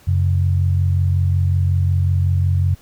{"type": "tone pair together", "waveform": "sine", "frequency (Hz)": [90.95, 136.4], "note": ["F#2", "C#3"], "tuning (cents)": [-29, -28], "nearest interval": "perfect fifth", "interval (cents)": 701, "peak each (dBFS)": [-14, -21], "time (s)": [0.07, 2.75], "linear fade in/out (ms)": 10, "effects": ["pink hiss -50 dBFS RMS until 2.81 s"]}